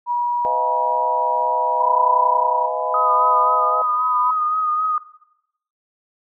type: tone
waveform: sine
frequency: 964 Hz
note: B5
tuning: 42 cents flat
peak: -17 dBFS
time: 0.06-2.7 s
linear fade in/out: 50 ms
type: chord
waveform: sine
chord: F half-diminished seventh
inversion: second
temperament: just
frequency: 502.9 / 628.6 / 698.5 / 838.1 Hz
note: Cb5 / Eb5 / F5 / Ab5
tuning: +31 / +18 / 0 / +16 cents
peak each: -27 / -26 / -28 / -27 dBFS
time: 0.45-3.82 s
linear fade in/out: 0 ms
type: tone with tremolo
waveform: sine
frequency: 995 Hz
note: B5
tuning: 13 cents sharp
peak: -16 dBFS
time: 1.8-4.31 s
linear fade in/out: 5 ms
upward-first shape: sine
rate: 0.84 Hz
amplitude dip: 75%
type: tone with vibrato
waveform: sine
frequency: 1244.5 Hz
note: D#6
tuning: in tune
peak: -17 dBFS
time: 2.94-4.98 s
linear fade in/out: 2 ms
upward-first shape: sine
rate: 3.8 Hz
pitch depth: 31 cents each way
effects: noise-tail reverb RT60 0.8 s tail -17 dB re dry